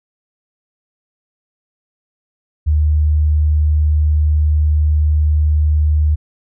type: tone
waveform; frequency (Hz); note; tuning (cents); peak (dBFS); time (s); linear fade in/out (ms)
sine; 75.9; D#2; -42; -10; 2.66-6.16; 20
effects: none